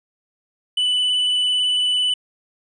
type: tone with vibrato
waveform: triangle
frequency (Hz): 2984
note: F#7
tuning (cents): +14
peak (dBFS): -15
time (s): 0.77-2.14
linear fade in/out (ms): 5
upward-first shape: sine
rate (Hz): 18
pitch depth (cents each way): 11
effects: resampled to 24000 Hz